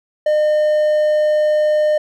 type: tone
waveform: triangle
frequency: 607 Hz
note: D#5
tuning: 43 cents flat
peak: -10 dBFS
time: 0.26-1.98 s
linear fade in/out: 5 ms
effects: none